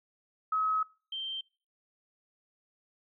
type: tone pair in turn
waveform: sine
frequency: 1279 / 3138 Hz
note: D#6 / G7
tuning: +47 / +1 cents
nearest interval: octave + major third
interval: 1554 cents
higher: second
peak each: -26 / -34 dBFS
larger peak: first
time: 0.52-0.83 / 1.12-1.41 s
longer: first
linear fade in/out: 5 ms
effects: noise-tail reverb RT60 0.4 s tail -25 dB re dry